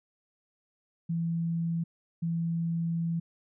sine tone pair in turn, 167 / 167 Hz, E3 / E3, +23 / +23 cents, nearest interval unison, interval 0 cents, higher neither, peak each -27 dBFS, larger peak neither, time 1.09-1.84 / 2.22-3.2 s, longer second, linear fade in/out 10 ms, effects none

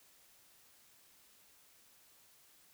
silence, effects white hiss -65 dBFS RMS until 2.73 s

